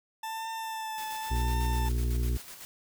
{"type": "tone with vibrato", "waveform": "40% pulse", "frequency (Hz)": 885, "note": "A5", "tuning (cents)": 10, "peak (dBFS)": -33, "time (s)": [0.23, 1.89], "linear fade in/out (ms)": 5, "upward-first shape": "triangle", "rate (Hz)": 0.91, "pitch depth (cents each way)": 29}
{"type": "noise with tremolo", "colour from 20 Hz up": "white", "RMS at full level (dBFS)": -44, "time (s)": [0.98, 2.65], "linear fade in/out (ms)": 0, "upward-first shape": "square", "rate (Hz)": 8, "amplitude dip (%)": 45}
{"type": "harmonic tone", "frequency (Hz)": 60.1, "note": "B1", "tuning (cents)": -46, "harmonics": [1, 2, 4, 5, 6, 7], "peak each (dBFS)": [-26, -34, -41, -48, -44, -47], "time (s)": [1.3, 2.38], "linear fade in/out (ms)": 20}
{"effects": []}